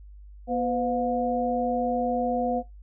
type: tone cluster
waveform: sine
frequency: 242.9 / 507 / 715 Hz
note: B3 / B4 / F5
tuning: -29 / +45 / +41 cents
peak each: -28 dBFS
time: 0.47-2.63 s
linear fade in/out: 50 ms
effects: noise-tail reverb RT60 0.2 s tail -19 dB re dry + added 50 Hz sine -43 dBFS peak until 2.82 s